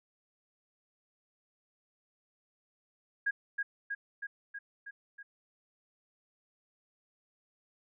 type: tone with echo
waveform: sine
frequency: 1636 Hz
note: G#6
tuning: 26 cents flat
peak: -27 dBFS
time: 3.26-3.31 s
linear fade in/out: 10 ms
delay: 320 ms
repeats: 6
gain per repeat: -3 dB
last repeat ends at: 5.23 s
effects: none